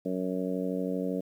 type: harmonic tone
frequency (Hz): 92.7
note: F#2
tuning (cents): +4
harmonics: 2 / 3 / 4 / 5 / 6 / 7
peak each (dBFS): -33 / -33 / -41 / -35 / -37 / -43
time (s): 0.05-1.21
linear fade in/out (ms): 10
effects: 10-bit